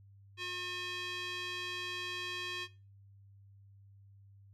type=tone with band-pass filter; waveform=square; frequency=360 Hz; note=F#4; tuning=47 cents flat; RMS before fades=-40 dBFS; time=0.37-2.68 s; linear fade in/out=50 ms; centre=2900 Hz; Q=2.3; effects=noise-tail reverb RT60 0.3 s tail -18 dB re dry + added 99 Hz sine -56 dBFS peak until 4.53 s